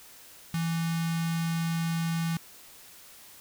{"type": "tone with notch filter", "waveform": "square", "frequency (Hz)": 165.6, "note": "E3", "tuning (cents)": 8, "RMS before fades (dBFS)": -29, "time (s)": [0.54, 2.37], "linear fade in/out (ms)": 2, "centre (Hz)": 490, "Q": 0.64, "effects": ["white hiss -51 dBFS RMS until 3.4 s"]}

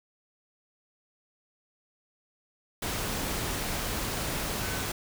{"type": "tone in noise", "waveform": "sine", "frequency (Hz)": 1515, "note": "F#6", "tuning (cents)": 40, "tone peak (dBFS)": -41, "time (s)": [4.62, 4.83], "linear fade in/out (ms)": 5, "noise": "pink", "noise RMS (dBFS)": -32, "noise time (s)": [2.82, 4.92], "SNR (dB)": -12, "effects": []}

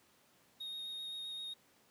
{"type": "tone with vibrato", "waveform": "triangle", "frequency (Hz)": 3728, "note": "A#7", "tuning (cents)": -1, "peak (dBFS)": -40, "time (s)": [0.6, 1.54], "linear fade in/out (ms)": 10, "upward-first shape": "square", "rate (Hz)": 7.7, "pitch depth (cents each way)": 10, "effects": ["pink hiss -68 dBFS RMS until 1.9 s", "high-pass 150 Hz 12 dB/octave"]}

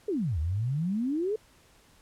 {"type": "exponential two-way sweep", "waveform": "sine", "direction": "down then up", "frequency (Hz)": [449.1, 73.5, 449.1], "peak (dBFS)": -26, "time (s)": [0.08, 1.36], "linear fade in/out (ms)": 5, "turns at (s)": 0.39, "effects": ["pink hiss -60 dBFS RMS until 2.01 s", "low-pass 12000 Hz 12 dB/octave"]}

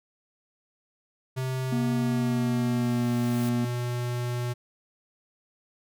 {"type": "tone with pitch glide", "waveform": "square", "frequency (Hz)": [130, 122], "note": ["C3", "B2"], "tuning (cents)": [-11, -21], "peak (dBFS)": -28, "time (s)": [1.36, 4.54], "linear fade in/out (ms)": 20, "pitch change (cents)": -110, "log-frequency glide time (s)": [1.95, 3.09]}
{"type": "tone", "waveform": "triangle", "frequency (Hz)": 239.1, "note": "A#3", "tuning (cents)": 44, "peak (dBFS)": -23, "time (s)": [1.72, 3.65], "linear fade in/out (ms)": 5}
{"type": "noise with exponential growth", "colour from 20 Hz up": "white", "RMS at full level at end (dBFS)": -41, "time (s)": [2.11, 3.49], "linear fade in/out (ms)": 0, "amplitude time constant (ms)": 300}
{"effects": []}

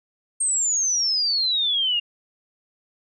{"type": "exponential sweep", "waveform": "sine", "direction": "down", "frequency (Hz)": [8590, 2794], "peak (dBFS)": -19, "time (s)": [0.4, 2], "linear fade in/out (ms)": 10, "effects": []}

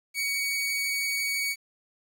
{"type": "tone", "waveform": "sawtooth", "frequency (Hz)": 2247, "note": "C#7", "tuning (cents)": 23, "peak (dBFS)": -23, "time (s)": [0.14, 1.56], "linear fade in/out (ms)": 50, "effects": ["9-bit"]}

